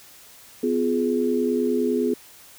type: chord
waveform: sine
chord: F diminished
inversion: second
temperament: just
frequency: 251.4 / 349.2 / 419.1 Hz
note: Cb4 / F4 / Ab4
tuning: +31 / 0 / +16 cents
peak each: -23 / -26 / -23 dBFS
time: 0.63-2.14 s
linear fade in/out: 5 ms
effects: white hiss -48 dBFS RMS until 2.58 s